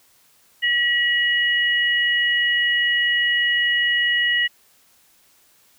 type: tone pair together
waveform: sine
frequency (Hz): 1924 / 2909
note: B6 / F#7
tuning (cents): -46 / -30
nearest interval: perfect fifth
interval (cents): 716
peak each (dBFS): -18 / -21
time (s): 0.62-4.48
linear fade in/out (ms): 20
effects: white hiss -57 dBFS RMS until 5.78 s